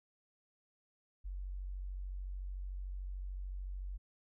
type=tone; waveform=sine; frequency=46.78 Hz; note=F#1; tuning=20 cents sharp; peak=-39 dBFS; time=1.24-3.98 s; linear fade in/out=20 ms; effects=none